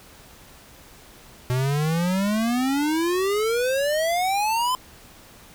square exponential sweep, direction up, 123.3 to 1032 Hz, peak -21 dBFS, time 1.5-4.75 s, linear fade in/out 0 ms, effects pink hiss -48 dBFS RMS until 5.54 s

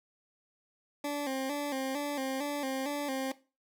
20% pulse tone with vibrato, 277.2 Hz, C#4, in tune, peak -27 dBFS, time 1.04-3.32 s, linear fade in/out 5 ms, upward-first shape square, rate 2.2 Hz, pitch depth 76 cents each way, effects noise-tail reverb RT60 0.3 s tail -17 dB re dry

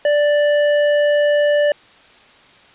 sine tone with tanh clipping, 587.3 Hz, D5, in tune, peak -14 dBFS, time 0.05-1.72 s, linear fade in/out 2 ms, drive 13 dB, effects white hiss -47 dBFS RMS until 2.74 s + resampled to 8000 Hz

